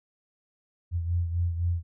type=beating tone pair; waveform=sine; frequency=85.7 / 89.6 Hz; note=F2 / F2; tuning=-32 / +45 cents; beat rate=3.9 Hz; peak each=-25 / -33 dBFS; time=0.91-1.83 s; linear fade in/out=50 ms; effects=none